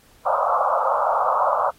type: band-pass noise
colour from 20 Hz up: white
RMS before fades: -20 dBFS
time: 0.25-1.71 s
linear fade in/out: 20 ms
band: 520 to 1300 Hz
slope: 96 dB/octave
effects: pink hiss -55 dBFS RMS until 1.78 s + AAC 48 kbps